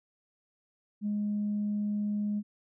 sine tone, 207.7 Hz, G#3, in tune, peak -27 dBFS, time 1.01-2.43 s, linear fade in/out 50 ms, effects tanh soft clip ceiling -24 dBFS

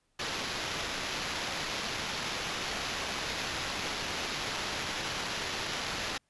white noise with sample-and-hold, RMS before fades -35 dBFS, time 0.19-6.18 s, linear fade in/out 5 ms, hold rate 8820 Hz, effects pink hiss -75 dBFS RMS until 6.29 s + resampled to 24000 Hz

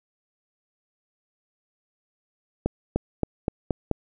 accelerating click train, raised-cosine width 2 ms, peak -9 dBFS, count 6, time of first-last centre 2.66-3.913 s, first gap 300 ms, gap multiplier 0.91, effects none

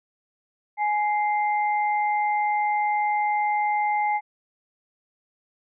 sine tone pair together, 837.5 / 2091 Hz, G#5 / C7, +14 / -2 cents, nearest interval octave + major third, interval 1584 cents, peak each -21 / -29 dBFS, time 0.77-4.21 s, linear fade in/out 50 ms, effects none

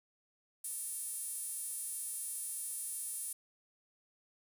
sawtooth tone with high-pass filter, 457 Hz, A#4, 34 cents flat, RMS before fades -41 dBFS, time 0.64-3.33 s, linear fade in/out 5 ms, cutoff 9900 Hz, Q 4.5, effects none

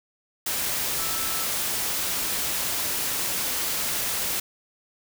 sine tone in noise, 1318.5 Hz, E6, in tune, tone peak -37 dBFS, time 0.98-1.46 s, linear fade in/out 5 ms, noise white, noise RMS -27 dBFS, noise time 0.46-4.4 s, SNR -13 dB, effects none

